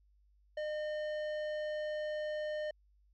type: tone with tanh clipping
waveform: triangle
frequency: 608 Hz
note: D#5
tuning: 40 cents flat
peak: -37 dBFS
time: 0.57-2.71 s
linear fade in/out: 5 ms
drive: 16 dB
effects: added 50 Hz sine -65 dBFS peak until 3.13 s